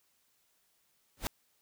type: noise with exponential growth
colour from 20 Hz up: pink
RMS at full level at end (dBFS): -28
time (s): 1.17-1.27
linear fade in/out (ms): 0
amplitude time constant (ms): 21
effects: white hiss -73 dBFS RMS until 1.61 s